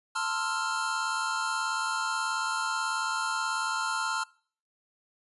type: chord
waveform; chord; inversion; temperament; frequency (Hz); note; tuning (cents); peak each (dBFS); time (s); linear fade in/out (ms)
square; F major seventh; first; equal with one note detuned; 889.2 / 1046.5 / 1318.5 / 1396.9; A5 / C6 / E6 / F6; +18 / 0 / 0 / 0; -36 / -36 / -37 / -32; 0.15-4.24; 10
effects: noise-tail reverb RT60 0.5 s tail -24 dB re dry + resampled to 24000 Hz